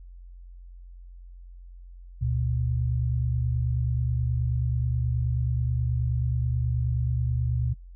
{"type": "tone pair together", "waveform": "sine", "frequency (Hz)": [72.24, 121.6], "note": ["D2", "B2"], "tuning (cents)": [-28, -26], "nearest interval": "major sixth", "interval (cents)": 902, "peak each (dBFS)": [-27, -25], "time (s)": [2.21, 7.74], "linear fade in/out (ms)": 10, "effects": ["noise-tail reverb RT60 0.1 s tail -23 dB re dry", "added 44 Hz sine -42 dBFS peak until 7.95 s"]}